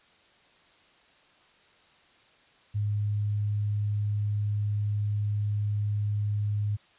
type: tone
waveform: sine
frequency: 103.83 Hz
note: G#2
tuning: in tune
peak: -25 dBFS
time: 2.74-6.77 s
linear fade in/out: 20 ms
effects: white hiss -60 dBFS RMS until 6.98 s + resampled to 8000 Hz